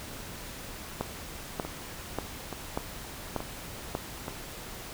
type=two click trains; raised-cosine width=1 ms; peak=-21 / -15 dBFS; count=4 / 6; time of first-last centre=1.65-4.282 / 1.01-3.951 s; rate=1.14 / 1.7 Hz; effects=pink hiss -42 dBFS RMS until 4.93 s